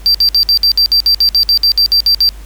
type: tone bursts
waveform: triangle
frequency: 4699 Hz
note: D8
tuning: in tune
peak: -5 dBFS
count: 16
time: 0.06-2.29 s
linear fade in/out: 0 ms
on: 85 ms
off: 58 ms
effects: added 50 Hz sine -28 dBFS peak until 2.45 s + pink hiss -41 dBFS RMS until 2.45 s